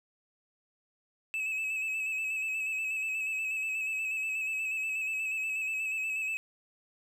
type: tone with vibrato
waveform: triangle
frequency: 2592 Hz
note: E7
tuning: 30 cents flat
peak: -29 dBFS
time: 1.34-6.37 s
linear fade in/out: 0 ms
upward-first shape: square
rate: 8.3 Hz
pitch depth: 29 cents each way
effects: none